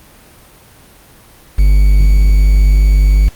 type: tone with quantisation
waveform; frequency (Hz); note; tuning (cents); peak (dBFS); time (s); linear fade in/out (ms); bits
triangle; 49.84; G1; +29; -3; 1.58-3.29; 10; 5
effects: pink hiss -42 dBFS RMS until 3.35 s + Opus 32 kbps